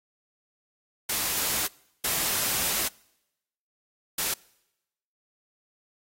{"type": "noise bursts at uneven times", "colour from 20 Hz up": "white", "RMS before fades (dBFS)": -27, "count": 3, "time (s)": [[1.09, 1.67], [2.04, 2.88], [4.18, 4.34]], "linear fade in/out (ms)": 5, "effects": ["noise-tail reverb RT60 0.9 s tail -25 dB re dry", "AAC 48 kbps"]}